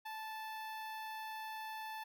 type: tone with notch filter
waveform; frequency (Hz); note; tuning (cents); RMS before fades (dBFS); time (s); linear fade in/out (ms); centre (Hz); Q
sawtooth; 876; A5; -8; -45; 0.05-2.04; 10; 7500; 0.78
effects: none